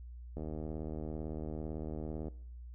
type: click train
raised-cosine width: 2 ms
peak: -28 dBFS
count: 150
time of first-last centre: 0.37-2.283 s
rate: 77.9 Hz
effects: noise-tail reverb RT60 0.7 s tail -21 dB re dry + added 60 Hz sine -45 dBFS peak until 2.74 s